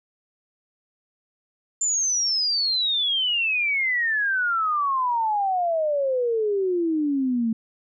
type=exponential sweep; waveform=sine; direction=down; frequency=7260 to 220.3 Hz; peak=-20 dBFS; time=1.81-7.53 s; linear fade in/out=5 ms; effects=none